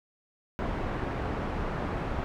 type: low-pass noise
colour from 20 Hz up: pink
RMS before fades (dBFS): -32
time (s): 0.59-2.24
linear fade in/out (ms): 0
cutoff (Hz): 1400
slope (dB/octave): 12
effects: none